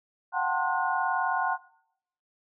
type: tone cluster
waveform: sine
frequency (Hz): 726 / 765 / 901 / 1054 / 1451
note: F#5 / G5 / A5 / C6 / F#6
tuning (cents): -33 / -42 / +41 / +12 / -34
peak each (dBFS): -31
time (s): 0.32-1.58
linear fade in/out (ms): 50
effects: noise-tail reverb RT60 0.7 s tail -19 dB re dry